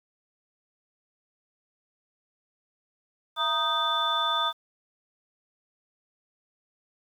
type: tone cluster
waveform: sine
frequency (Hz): 672 / 939 / 1243 / 1555 / 3525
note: E5 / A#5 / D#6 / G6 / A7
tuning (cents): +33 / +12 / -2 / -14 / +2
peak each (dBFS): -35 / -30 / -27 / -36 / -27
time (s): 3.36-4.53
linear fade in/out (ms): 50
effects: tanh soft clip ceiling -13 dBFS + 9-bit